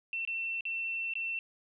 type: tone with dropouts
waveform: sine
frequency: 2694 Hz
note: E7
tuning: 37 cents sharp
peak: -32 dBFS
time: 0.13-1.39 s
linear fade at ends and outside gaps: 1 ms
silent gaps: 0.251-0.275 / 0.608-0.653 / 1.137-1.154 s
effects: none